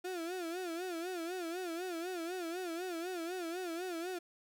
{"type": "tone with vibrato", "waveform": "35% pulse", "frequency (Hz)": 349.2, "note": "F4", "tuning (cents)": 0, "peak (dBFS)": -36, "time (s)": [0.04, 4.19], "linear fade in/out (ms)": 10, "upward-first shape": "sine", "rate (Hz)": 4, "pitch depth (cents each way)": 120, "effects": []}